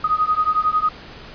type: beating tone pair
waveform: sine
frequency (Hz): 1244.5 / 1255.5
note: D#6 / D#6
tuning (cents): 0 / +15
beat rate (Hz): 11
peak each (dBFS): -19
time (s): 0.04-0.89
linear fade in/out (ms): 5
effects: pink hiss -39 dBFS RMS until 1.34 s + resampled to 11025 Hz